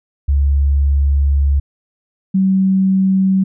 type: tone pair in turn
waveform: sine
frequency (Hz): 70.2 / 190.8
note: C#2 / G3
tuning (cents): +22 / -47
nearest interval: octave + perfect fourth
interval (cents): 1731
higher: second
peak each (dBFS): -10 / -10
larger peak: neither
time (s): 0.28-1.6 / 2.34-3.44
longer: first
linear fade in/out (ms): 10
effects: none